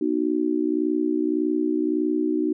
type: chord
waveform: sine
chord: B major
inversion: none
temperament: just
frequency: 246.9 / 308.7 / 370.4 Hz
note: B3 / D#4 / F#4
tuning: 0 / -14 / +2 cents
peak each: -28 / -22 / -26 dBFS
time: 0.01-2.53 s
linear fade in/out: 5 ms
effects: none